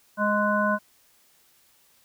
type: harmonic tone with a mistuned harmonic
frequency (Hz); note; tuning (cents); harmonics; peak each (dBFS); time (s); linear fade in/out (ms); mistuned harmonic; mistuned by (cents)
207.8; G#3; +1; 1 / 3 / 5 / 7; -26 / -26 / -26 / -26; 0.17-0.79; 50; 7; +36
effects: white hiss -61 dBFS RMS until 2.04 s